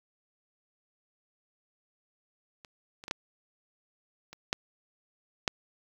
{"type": "clicks", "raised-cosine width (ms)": 0.2, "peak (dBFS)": [-30, -29, -21, -12, -28, -10, -8], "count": 7, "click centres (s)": [2.648, 3.039, 3.081, 3.111, 4.33, 4.529, 5.478], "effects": ["8-bit"]}